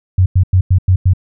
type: tone bursts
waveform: sine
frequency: 92.5 Hz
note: F#2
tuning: in tune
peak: -6 dBFS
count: 6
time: 0.18-1.135 s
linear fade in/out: 5 ms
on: 80 ms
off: 95 ms
effects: none